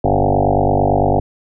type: tone with frequency modulation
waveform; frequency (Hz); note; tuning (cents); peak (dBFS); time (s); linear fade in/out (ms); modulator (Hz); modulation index
sine; 410; G#4; -22; -11; 0.04-1.2; 5; 48.9; 7.9
effects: none